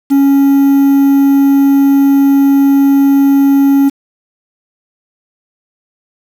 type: tone with quantisation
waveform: triangle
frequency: 277.2 Hz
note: C#4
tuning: in tune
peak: -3 dBFS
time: 0.1-3.9 s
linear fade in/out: 20 ms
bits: 5
effects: none